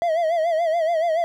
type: tone with vibrato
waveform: triangle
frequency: 659.3 Hz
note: E5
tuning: in tune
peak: -16 dBFS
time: 0.02-1.24 s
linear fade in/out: 0 ms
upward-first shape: sine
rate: 7 Hz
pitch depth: 95 cents each way
effects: none